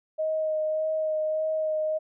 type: tone with vibrato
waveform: sine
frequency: 625 Hz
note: D#5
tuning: 8 cents sharp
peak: -24 dBFS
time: 0.18-1.99 s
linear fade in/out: 20 ms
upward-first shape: sine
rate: 1.7 Hz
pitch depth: 14 cents each way
effects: none